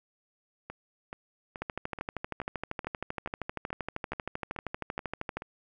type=two click trains; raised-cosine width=0.5 ms; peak=-18 / -24 dBFS; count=49 / 12; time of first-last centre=1.62-5.37 / 0.7-5.421 s; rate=12.8 / 2.33 Hz; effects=none